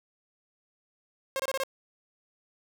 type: tone bursts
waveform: sawtooth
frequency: 536 Hz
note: C5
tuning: 42 cents sharp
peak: -24 dBFS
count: 5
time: 1.36-1.635 s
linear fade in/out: 0 ms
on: 35 ms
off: 25 ms
effects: none